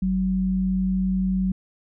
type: tone pair together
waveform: sine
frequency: 50.52 / 187.8 Hz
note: G#1 / F#3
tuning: -47 / +26 cents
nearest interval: octave + major seventh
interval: 2273 cents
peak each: -29 / -20 dBFS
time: 0.02-1.52 s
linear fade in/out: 5 ms
effects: none